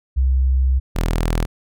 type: tone pair in turn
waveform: sine / sawtooth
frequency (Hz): 65.2 / 40.88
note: C2 / E1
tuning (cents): -5 / -14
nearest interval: minor sixth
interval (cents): 809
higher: first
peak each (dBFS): -13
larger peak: neither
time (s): 0.16-0.8 / 0.95-1.46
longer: first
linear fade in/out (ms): 20
effects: none